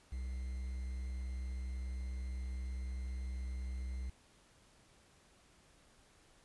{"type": "tone with quantisation", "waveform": "triangle", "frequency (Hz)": 63.6, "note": "C2", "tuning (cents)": -48, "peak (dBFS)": -36, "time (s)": [0.12, 4.1], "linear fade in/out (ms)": 5, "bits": 10, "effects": ["pink hiss -66 dBFS RMS until 6.44 s", "resampled to 24000 Hz"]}